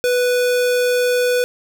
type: tone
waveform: square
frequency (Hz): 493.9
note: B4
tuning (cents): 0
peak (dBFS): -15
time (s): 0.04-1.44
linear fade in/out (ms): 0
effects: none